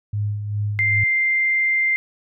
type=tone with tremolo; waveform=sine; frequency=103.83 Hz; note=G#2; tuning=in tune; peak=-19 dBFS; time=0.13-1.04 s; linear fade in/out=5 ms; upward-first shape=sine; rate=2.5 Hz; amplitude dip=50%
type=tone; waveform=sine; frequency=2093 Hz; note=C7; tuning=in tune; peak=-16 dBFS; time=0.79-1.96 s; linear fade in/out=0 ms
effects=none